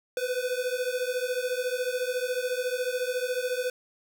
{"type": "beating tone pair", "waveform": "square", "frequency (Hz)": [493.9, 507.9], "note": ["B4", "B4"], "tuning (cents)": [0, 48], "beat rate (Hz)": 14, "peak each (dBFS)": -31, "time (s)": [0.17, 3.7], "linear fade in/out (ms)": 2, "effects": []}